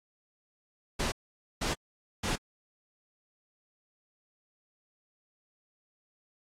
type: noise bursts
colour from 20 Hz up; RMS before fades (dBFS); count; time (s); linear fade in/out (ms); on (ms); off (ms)
pink; -31; 3; 0.99-2.36; 10; 130; 490
effects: low-pass 8000 Hz 12 dB/octave + AAC 48 kbps